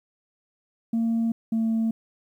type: tone pair in turn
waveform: sine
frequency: 228.6 / 224.8 Hz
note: A#3 / A3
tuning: -34 / +37 cents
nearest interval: unison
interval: 29 cents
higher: first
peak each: -19 dBFS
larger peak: neither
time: 0.93-1.32 / 1.52-1.91 s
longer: neither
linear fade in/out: 5 ms
effects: tanh soft clip ceiling -19 dBFS + 10-bit